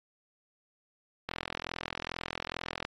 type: click train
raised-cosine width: 0.3 ms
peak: -17 dBFS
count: 67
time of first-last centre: 1.29-2.85 s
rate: 42.3 Hz
effects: AAC 32 kbps